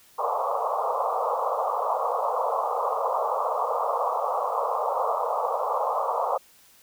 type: band-pass noise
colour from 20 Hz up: white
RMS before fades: -26 dBFS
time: 0.18-6.38 s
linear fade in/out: 10 ms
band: 460 to 1200 Hz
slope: 96 dB/octave
effects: white hiss -56 dBFS RMS until 6.82 s